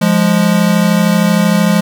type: tone pair together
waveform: square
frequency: 174.65 / 207.7 Hz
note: F3 / G#3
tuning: 0 / 0 cents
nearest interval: minor third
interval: 300 cents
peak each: -12 dBFS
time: 0.01-1.81 s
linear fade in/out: 10 ms
effects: none